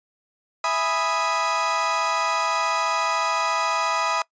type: chord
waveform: 35% pulse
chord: E major seventh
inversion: none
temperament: equal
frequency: 659.3 / 830.6 / 987.8 / 1244.5 Hz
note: E5 / G#5 / B5 / D#6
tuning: 0 / 0 / 0 / 0 cents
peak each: -27 / -29 / -24 / -23 dBFS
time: 0.64-4.22 s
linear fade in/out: 2 ms
effects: noise-tail reverb RT60 0.1 s tail -22 dB re dry + resampled to 16000 Hz